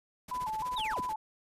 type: noise with tremolo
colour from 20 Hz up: pink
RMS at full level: -45 dBFS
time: 0.28-1.14 s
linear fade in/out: 5 ms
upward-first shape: sine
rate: 16 Hz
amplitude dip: 90%
type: tone with vibrato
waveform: sine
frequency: 932.3 Hz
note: A#5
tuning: in tune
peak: -32 dBFS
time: 0.31-1.16 s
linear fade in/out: 5 ms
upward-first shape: square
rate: 3.2 Hz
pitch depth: 120 cents each way
type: linear sweep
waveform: triangle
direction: down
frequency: 3951 to 55.5 Hz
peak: -33 dBFS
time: 0.76-1.01 s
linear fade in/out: 10 ms
effects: resampled to 32000 Hz